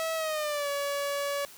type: tone with pitch glide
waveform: sawtooth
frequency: 648 to 567.4 Hz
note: E5 to C#5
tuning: -30 to +40 cents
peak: -25 dBFS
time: 0-1.45 s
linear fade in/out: 0 ms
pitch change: -230 cents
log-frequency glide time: 0.15-0.69 s
effects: white hiss -50 dBFS RMS until 1.57 s